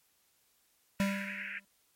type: band-pass noise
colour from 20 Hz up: pink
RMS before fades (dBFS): -41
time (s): 0.99-1.6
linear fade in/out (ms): 20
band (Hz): 1500 to 2700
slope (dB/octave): 96
type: tone with exponential decay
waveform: square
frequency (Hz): 197.4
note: G3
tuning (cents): +12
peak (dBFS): -26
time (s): 1-1.65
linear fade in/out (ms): 0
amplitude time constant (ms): 140
effects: white hiss -71 dBFS RMS until 1.95 s + MP3 64 kbps